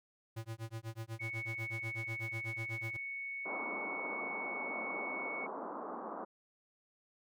square tone with tremolo, 112.7 Hz, A2, 42 cents sharp, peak -39 dBFS, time 0.36-2.97 s, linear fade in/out 10 ms, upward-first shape sine, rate 8.1 Hz, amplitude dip 100%
sine tone, 2217 Hz, C#7, in tune, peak -39 dBFS, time 1.19-5.47 s, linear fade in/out 20 ms
white band-pass noise, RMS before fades -43 dBFS, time 3.45-6.25 s, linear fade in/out 10 ms, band 210 to 1200 Hz, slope 48 dB/octave
effects none

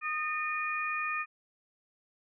sine tone cluster, 1237 / 1817 / 2447 Hz, D#6 / A#6 / D#7, -10 / -45 / -29 cents, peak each -34 / -37 / -34 dBFS, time 0.01-1.26 s, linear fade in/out 50 ms, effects none

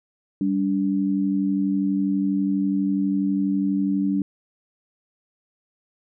sine tone pair together, 196 / 288.2 Hz, G3 / D4, 0 / -33 cents, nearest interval perfect fifth, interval 667 cents, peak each -22 / -22 dBFS, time 0.41-4.22 s, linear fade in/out 2 ms, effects none

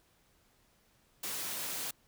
white high-pass noise, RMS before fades -38 dBFS, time 1.23-1.91 s, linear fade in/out 5 ms, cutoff 100 Hz, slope 24 dB/octave, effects pink hiss -69 dBFS RMS until 2.07 s

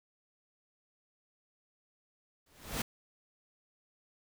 pink noise with exponential growth, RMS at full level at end -31 dBFS, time 2.46-2.82 s, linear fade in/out 5 ms, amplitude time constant 77 ms, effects none

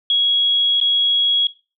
sine tone with dropouts, 3322 Hz, G#7, in tune, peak -13 dBFS, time 0.1-1.47 s, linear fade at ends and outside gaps 2 ms, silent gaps 0.802-0.812 s, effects noise-tail reverb RT60 0.3 s tail -17 dB re dry

